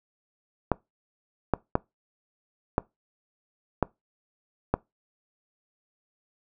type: clicks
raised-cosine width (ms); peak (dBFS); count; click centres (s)
1; -7; 6; 0.717 / 1.537 / 1.754 / 2.781 / 3.827 / 4.74
effects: noise-tail reverb RT60 0.2 s tail -23 dB re dry